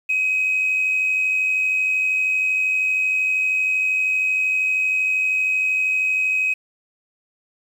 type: tone with amplitude modulation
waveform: sine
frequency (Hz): 2532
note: D#7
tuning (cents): +30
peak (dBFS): -14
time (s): 0.09-6.54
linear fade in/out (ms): 10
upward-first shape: sine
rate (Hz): 92.8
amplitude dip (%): 45
effects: tanh soft clip ceiling -13 dBFS + 8-bit